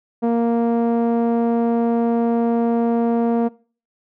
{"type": "tone with low-pass filter", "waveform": "sawtooth", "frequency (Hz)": 233.1, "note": "A#3", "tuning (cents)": 0, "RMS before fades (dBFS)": -18, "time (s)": [0.22, 3.49], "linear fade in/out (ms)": 20, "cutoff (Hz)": 660, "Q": 1.3, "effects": ["noise-tail reverb RT60 0.4 s tail -22 dB re dry"]}